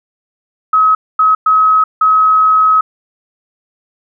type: tone bursts at uneven times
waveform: sine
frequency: 1277 Hz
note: D#6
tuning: 45 cents sharp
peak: -6 dBFS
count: 4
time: 0.73-0.95 / 1.19-1.35 / 1.46-1.84 / 2.01-2.81 s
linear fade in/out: 5 ms
effects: none